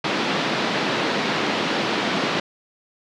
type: band-pass noise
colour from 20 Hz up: pink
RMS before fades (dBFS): -23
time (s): 0.04-2.4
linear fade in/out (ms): 5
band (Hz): 180 to 4400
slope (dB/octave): 24
effects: none